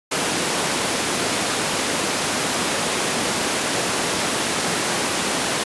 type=high-pass noise; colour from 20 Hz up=pink; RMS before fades=-22 dBFS; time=0.11-5.64 s; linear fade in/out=10 ms; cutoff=220 Hz; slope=12 dB/octave; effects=resampled to 24000 Hz